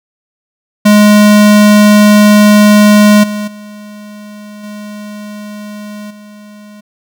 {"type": "tone with level steps", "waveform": "square", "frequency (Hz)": 208.7, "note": "G#3", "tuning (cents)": 9, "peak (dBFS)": [-3, -16, -28, -24, -32], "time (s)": [0.85, 6.81], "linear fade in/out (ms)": 10, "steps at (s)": [3.23, 3.47, 4.63, 6.1], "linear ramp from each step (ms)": 10, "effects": []}